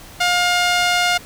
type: tone with band-pass filter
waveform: sawtooth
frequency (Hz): 710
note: F5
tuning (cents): +28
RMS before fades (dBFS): -17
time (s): 0.2-1.18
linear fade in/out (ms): 10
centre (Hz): 2900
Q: 0.59
effects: pink hiss -40 dBFS RMS until 1.25 s